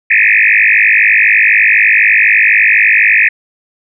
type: tone with frequency modulation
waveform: sine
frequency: 2158 Hz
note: C#7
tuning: 47 cents flat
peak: -5 dBFS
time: 0.1-3.29 s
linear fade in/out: 10 ms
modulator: 52 Hz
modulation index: 7.5
effects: none